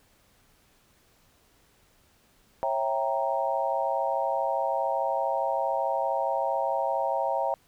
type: chord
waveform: sine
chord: C# diminished seventh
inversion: none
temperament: equal with one note detuned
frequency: 546.4 / 659.3 / 784 / 932.3 Hz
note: C#5 / E5 / G5 / Bb5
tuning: -25 / 0 / 0 / 0 cents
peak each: -30 dBFS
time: 2.63-7.54 s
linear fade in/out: 0 ms
effects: pink hiss -63 dBFS RMS until 7.67 s